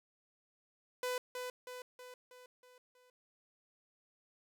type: tone with echo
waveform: sawtooth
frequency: 500 Hz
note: B4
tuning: 21 cents sharp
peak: -31 dBFS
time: 1.03-1.18 s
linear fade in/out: 2 ms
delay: 320 ms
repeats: 6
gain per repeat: -5 dB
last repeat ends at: 3.1 s
effects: none